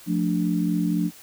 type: chord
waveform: sine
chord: D minor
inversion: first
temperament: just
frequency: 176.2 / 220.2 / 293.7 Hz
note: F3 / A3 / D4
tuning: +16 / +2 / 0 cents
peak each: -23 / -27 / -25 dBFS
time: 0.06-1.11 s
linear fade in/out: 50 ms
effects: white hiss -47 dBFS RMS until 1.22 s